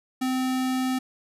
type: tone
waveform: square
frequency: 258 Hz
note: C4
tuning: 24 cents flat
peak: -24 dBFS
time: 0.21-0.99 s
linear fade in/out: 10 ms
effects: resampled to 32000 Hz